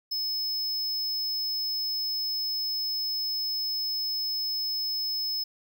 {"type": "tone", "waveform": "square", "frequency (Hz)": 5200, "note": "E8", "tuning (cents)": -24, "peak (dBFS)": -28, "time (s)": [0.11, 5.44], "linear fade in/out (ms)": 10, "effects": []}